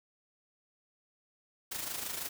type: noise with amplitude modulation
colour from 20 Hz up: white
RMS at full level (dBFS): -36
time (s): 1.71-2.29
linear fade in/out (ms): 10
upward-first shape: sine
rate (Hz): 26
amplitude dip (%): 55
effects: none